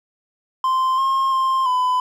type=tone with pitch steps; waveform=triangle; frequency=1042 / 1070 / 1055 / 1005 Hz; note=C6 / C6 / C6 / B5; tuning=-7 / +38 / +14 / +30 cents; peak=-14 dBFS; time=0.64-2 s; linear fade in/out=2 ms; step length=340 ms; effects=none